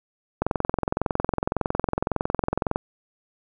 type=click train; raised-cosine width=1 ms; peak=-8 dBFS; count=52; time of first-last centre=0.42-2.759 s; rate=21.8 Hz; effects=none